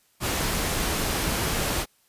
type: noise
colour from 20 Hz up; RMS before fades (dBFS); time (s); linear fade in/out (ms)
pink; -26; 0.2-1.86; 50
effects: white hiss -64 dBFS RMS until 2.08 s + resampled to 32000 Hz